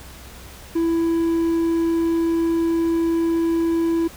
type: tone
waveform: triangle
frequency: 331.9 Hz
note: E4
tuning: 12 cents sharp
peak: -15 dBFS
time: 0.75-4.08 s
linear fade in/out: 10 ms
effects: added 64 Hz sine -42 dBFS peak until 4.16 s + pink hiss -42 dBFS RMS until 4.16 s